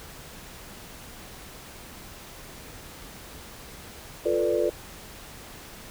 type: chord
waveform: sine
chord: B half-diminished seventh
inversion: second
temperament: equal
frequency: 349.2 / 440 / 493.9 / 587.3 Hz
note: F4 / A4 / B4 / D5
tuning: 0 / 0 / 0 / 0 cents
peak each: -27 dBFS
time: 4.25-4.7 s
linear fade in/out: 10 ms
effects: pink hiss -44 dBFS RMS until 5.9 s